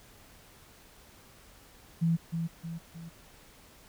sine tone with echo, 166 Hz, E3, 12 cents sharp, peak -23 dBFS, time 2.01-2.17 s, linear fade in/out 20 ms, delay 310 ms, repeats 3, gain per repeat -6 dB, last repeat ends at 3.1 s, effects pink hiss -56 dBFS RMS until 3.88 s

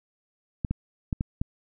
clicks, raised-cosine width 5 ms, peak -14 dBFS, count 5, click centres 0.648 / 0.71 / 1.128 / 1.209 / 1.415 s, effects none

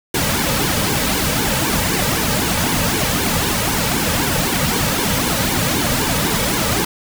pink noise with flanger, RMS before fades -18 dBFS, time 0.14-6.85 s, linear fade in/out 5 ms, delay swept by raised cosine 1.5 to 2.9 ms, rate 3.9 Hz, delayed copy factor -0.75, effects none

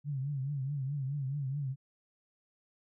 sine tone with vibrato, 138.59 Hz, C#3, in tune, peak -32 dBFS, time 0.04-1.76 s, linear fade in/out 50 ms, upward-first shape triangle, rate 4.7 Hz, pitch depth 130 cents each way, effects none

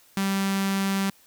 sawtooth tone with notch filter, 195.2 Hz, G3, 7 cents flat, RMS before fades -25 dBFS, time 0.17-1.1 s, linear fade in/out 2 ms, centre 490 Hz, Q 0.82, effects white hiss -57 dBFS RMS until 1.26 s

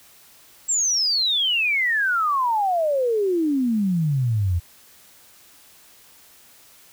sine exponential sweep, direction down, 7690 to 82.41 Hz, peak -18 dBFS, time 0.68-4.6 s, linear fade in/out 20 ms, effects white hiss -51 dBFS RMS until 6.92 s

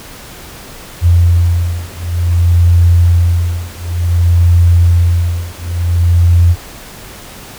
sine beating tone pair, 86.1 / 86.65 Hz, F2 / F2, -24 / -13 cents, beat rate 0.55 Hz, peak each -10 dBFS, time 1.01-6.56 s, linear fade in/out 50 ms, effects pink hiss -32 dBFS RMS until 7.58 s

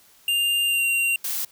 square tone with pitch glide, 2800 to 2761 Hz, F7 to F7, +4 to -20 cents, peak -20 dBFS, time 0.28-1.16 s, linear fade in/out 2 ms, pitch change -24 cents, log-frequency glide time 0.65-0.84 s
blue noise, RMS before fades -27 dBFS, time 1.24-1.45 s, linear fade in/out 5 ms
effects white hiss -55 dBFS RMS until 1.51 s

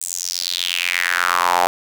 sawtooth tone with high-pass filter sweep, 88.3 Hz, F2, 20 cents sharp, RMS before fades -20 dBFS, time 0.01-1.67 s, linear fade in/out 0 ms, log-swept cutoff 8300 to 740 Hz, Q 4.1, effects none

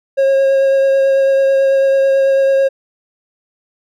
triangle tone with vibrato, 542 Hz, C#5, 39 cents flat, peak -7 dBFS, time 0.17-2.69 s, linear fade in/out 20 ms, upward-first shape triangle, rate 9.1 Hz, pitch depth 14 cents each way, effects none

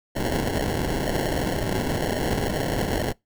white noise with sample-and-hold, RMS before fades -25 dBFS, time 0.15-3.13 s, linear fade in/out 20 ms, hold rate 1225 Hz, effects noise-tail reverb RT60 0.2 s tail -25 dB re dry

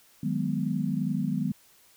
sine chord, G# minor seventh, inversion second, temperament equal, 155.56 / 185 / 207.7 / 246.9 Hz, D#3 / F#3 / G#3 / B3, 0 / 0 / 0 / 0 cents, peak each -31 dBFS, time 0.23-1.52 s, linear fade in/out 5 ms, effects white hiss -59 dBFS RMS until 1.96 s

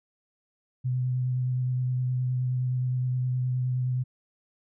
sine tone with vibrato, 126.6 Hz, B2, 43 cents sharp, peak -24 dBFS, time 0.84-4.04 s, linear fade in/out 20 ms, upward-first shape sine, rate 9.6 Hz, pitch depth 15 cents each way, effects none

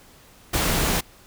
pink noise, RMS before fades -22 dBFS, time 0.53-1.01 s, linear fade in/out 10 ms, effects pink hiss -51 dBFS RMS until 1.26 s

